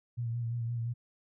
sine tone with vibrato, 117.5 Hz, A#2, 14 cents sharp, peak -31 dBFS, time 0.17-0.94 s, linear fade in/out 20 ms, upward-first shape sine, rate 5.8 Hz, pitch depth 38 cents each way, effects none

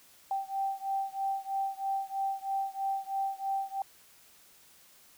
sine beating tone pair, 780 / 783.1 Hz, G5 / G5, -9 / -2 cents, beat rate 3.1 Hz, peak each -33 / -34 dBFS, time 0.31-3.82 s, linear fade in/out 2 ms, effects white hiss -59 dBFS RMS until 5.17 s

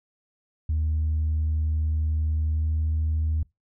sine tone with pitch glide, 77.78 to 78.41 Hz, D#2 to D#2, 0 to +14 cents, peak -20 dBFS, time 0.69-3.43 s, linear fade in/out 5 ms, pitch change +14 cents, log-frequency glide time 2.51-2.67 s, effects noise-tail reverb RT60 0.2 s tail -25 dB re dry + tanh soft clip ceiling -19 dBFS

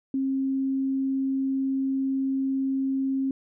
sine tone, 268.2 Hz, C4, 43 cents sharp, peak -23 dBFS, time 0.14-3.31 s, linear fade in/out 2 ms, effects none

